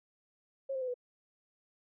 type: tone with pitch steps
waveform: sine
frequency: 541 / 524.7 / 508.9 / 493.5 Hz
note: C#5 / C5 / C5 / B4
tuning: -42 / +5 / -48 / -1 cents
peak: -33 dBFS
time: 0.69-0.942 s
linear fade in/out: 10 ms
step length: 63 ms
effects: none